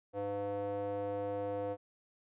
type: tone with band-pass filter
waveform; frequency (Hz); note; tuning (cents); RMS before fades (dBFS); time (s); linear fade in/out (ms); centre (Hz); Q
square; 101; G#2; -48; -37; 0.13-1.77; 50; 560; 4.2
effects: resampled to 8000 Hz